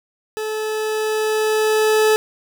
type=tone with level ramp; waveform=40% pulse; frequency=432.7 Hz; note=A4; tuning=29 cents flat; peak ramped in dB=-22 to -11 dBFS; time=0.37-2.16 s; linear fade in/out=0 ms; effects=none